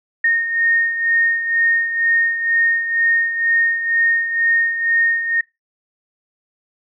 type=beating tone pair; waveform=sine; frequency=1844 / 1846.1 Hz; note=A#6 / A#6; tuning=-19 / -17 cents; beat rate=2.1 Hz; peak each=-15 / -22 dBFS; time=0.24-5.41 s; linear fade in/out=5 ms; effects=noise-tail reverb RT60 0.2 s tail -22 dB re dry